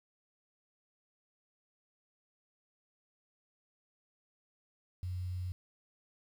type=tone with quantisation; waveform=sine; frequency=90.8 Hz; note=F#2; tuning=32 cents flat; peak=-35 dBFS; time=5.03-5.52 s; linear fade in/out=0 ms; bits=10; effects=none